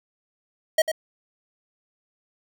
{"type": "tone with echo", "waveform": "square", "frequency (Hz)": 635, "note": "D#5", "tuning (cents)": 35, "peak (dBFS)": -16, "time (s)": [0.78, 0.82], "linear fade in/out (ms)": 5, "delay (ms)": 97, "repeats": 1, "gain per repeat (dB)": -8, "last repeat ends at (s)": 0.917, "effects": []}